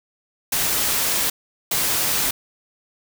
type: noise bursts at uneven times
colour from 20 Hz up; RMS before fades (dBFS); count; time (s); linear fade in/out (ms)
white; -21; 2; 0.52-1.3 / 1.71-2.31; 5
effects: none